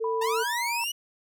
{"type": "tone", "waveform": "sine", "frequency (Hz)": 448.2, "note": "A4", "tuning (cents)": 32, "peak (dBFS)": -26, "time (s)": [0, 0.44], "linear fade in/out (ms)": 20}
{"type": "tone with pitch glide", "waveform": "sine", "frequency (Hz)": [986, 940.9], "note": ["B5", "A#5"], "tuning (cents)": [-3, 16], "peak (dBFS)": -29, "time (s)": [0.04, 0.84], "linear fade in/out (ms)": 2, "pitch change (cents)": -81, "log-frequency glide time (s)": [0.26, 0.7]}
{"type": "linear sweep", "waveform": "sawtooth", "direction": "up", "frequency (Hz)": [871, 2960], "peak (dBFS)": -25, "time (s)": [0.21, 0.92], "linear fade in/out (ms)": 10}
{"effects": []}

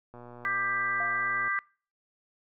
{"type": "click train", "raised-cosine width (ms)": 1, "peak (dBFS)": -33, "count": 163, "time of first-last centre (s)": [0.14, 1.479], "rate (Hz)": 121}
{"type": "harmonic tone", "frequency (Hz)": 395.4, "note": "G4", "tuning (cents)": 15, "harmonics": [3, 4, 5], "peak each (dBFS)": [-31, -31, -31], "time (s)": [0.45, 1.59], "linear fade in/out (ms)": 0}
{"type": "tone with exponential decay", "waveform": "sine", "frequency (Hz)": 698.5, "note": "F5", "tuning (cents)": 0, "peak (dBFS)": -34, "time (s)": [1, 1.45], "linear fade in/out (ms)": 2, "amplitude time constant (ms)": 96}
{"effects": ["noise-tail reverb RT60 0.4 s tail -24 dB re dry"]}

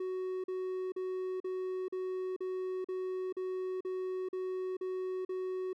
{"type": "tone bursts", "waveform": "triangle", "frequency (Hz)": 371.7, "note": "F#4", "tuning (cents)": 8, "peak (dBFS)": -32, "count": 12, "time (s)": [0, 5.731], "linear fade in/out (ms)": 5, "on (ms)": 440, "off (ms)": 41, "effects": []}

